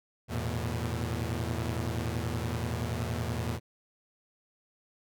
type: chord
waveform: sawtooth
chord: E suspended fourth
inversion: none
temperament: equal with one note detuned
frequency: 82.41 / 110 / 120.58 Hz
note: E2 / A2 / B2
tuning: 0 / 0 / -41 cents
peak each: -31 dBFS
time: 0.28-3.6 s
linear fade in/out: 50 ms
effects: none